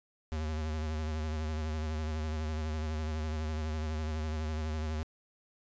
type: tone with vibrato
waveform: square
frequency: 77.78 Hz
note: D#2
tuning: in tune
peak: -33 dBFS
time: 0.32-5.03 s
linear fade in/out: 0 ms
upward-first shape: sine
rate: 12 Hz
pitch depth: 44 cents each way
effects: resampled to 16000 Hz